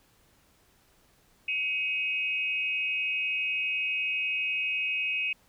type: tone with amplitude modulation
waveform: sine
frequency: 2532 Hz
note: D#7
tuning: 30 cents sharp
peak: -23 dBFS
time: 1.48-5.33 s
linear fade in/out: 5 ms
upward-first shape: sine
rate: 288 Hz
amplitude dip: 80%
effects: pink hiss -64 dBFS RMS until 5.48 s